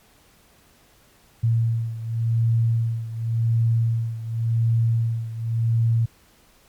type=beating tone pair; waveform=sine; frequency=114.5 / 115.4 Hz; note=A#2 / A#2; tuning=-31 / -17 cents; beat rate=0.9 Hz; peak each=-20 / -24 dBFS; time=1.43-6.06 s; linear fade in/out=10 ms; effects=pink hiss -56 dBFS RMS until 6.68 s + MP3 96 kbps